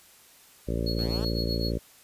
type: harmonic tone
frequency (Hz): 57.2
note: A#1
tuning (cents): -32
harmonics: 1 / 2 / 3 / 4 / 5 / 6 / 7 / 8 / 9 / 10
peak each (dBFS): -30 / -33 / -35 / -36 / -37 / -38 / -38 / -39 / -40 / -40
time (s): 0.67-1.79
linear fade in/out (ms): 20
type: tone with tremolo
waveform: triangle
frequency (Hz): 4329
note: C#8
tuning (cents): -42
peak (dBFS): -28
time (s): 0.86-1.72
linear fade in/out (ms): 10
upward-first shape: triangle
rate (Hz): 7.9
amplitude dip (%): 90
type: linear sweep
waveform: 10% pulse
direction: up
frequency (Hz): 87.31 to 231.3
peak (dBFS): -30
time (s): 0.98-1.25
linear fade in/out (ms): 5
effects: white hiss -55 dBFS RMS until 2.03 s + resampled to 32000 Hz